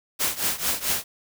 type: noise with tremolo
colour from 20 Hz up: white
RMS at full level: -22 dBFS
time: 0.19-1.04 s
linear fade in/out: 20 ms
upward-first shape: triangle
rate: 4.5 Hz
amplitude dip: 90%
effects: none